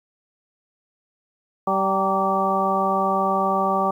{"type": "harmonic tone with a mistuned harmonic", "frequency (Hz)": 193.4, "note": "G3", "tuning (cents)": -23, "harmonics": [1, 2, 3, 4, 5, 6], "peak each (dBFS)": [-27, -28, -26, -23, -28, -23], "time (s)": [1.67, 3.91], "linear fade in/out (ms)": 5, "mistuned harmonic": 5, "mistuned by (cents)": -75, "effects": ["9-bit"]}